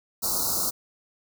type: band-stop noise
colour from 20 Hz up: white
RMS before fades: -26 dBFS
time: 0.22-0.71 s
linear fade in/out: 20 ms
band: 1400 to 4000 Hz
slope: 96 dB/octave
effects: none